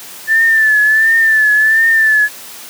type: tone with vibrato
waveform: sine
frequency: 1760 Hz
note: A6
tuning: in tune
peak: -7 dBFS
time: 0.27-2.29 s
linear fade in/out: 50 ms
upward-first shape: triangle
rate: 1.4 Hz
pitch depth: 67 cents each way
effects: white hiss -32 dBFS RMS until 2.69 s + high-pass 150 Hz 12 dB/octave